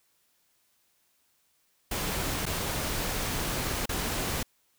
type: noise with dropouts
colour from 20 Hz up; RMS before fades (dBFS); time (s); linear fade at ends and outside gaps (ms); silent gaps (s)
pink; -31; 1.91-4.43; 5; 2.456-2.463 / 3.858-3.891
effects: white hiss -70 dBFS RMS until 4.78 s